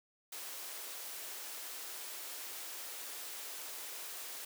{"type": "high-pass noise", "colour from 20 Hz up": "white", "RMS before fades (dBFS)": -45, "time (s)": [0.32, 4.45], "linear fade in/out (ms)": 5, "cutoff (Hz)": 330, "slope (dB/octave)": 24, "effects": []}